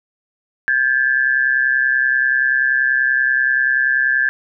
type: tone pair together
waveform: sine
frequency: 1591 / 1721.4 Hz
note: G6 / A6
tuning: +25 / -38 cents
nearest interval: minor second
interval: 137 cents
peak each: -16 dBFS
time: 0.68-4.29 s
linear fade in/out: 0 ms
effects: none